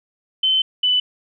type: tone pair in turn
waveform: sine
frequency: 3067 / 2992 Hz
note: G7 / F#7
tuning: -38 / +19 cents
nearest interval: unison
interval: 43 cents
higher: first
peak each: -14 dBFS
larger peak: neither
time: 0.43-0.62 / 0.83-1 s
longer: first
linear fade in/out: 5 ms
effects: none